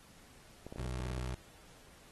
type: clicks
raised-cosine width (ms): 2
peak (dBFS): -32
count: 9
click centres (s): 0.666 / 0.725 / 0.76 / 0.807 / 0.856 / 1 / 1.06 / 1.111 / 1.179
type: tone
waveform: 25% pulse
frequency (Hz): 62.7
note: B1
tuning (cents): +27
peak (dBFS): -33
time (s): 0.78-1.35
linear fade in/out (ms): 5
effects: pink hiss -60 dBFS RMS until 2.11 s + AAC 32 kbps